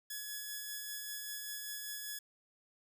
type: tone with tremolo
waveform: 5% pulse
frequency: 1695 Hz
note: G#6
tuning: 35 cents sharp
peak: -29 dBFS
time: 0.1-2.19 s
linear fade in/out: 5 ms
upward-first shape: sine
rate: 5.1 Hz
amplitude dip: 25%
effects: none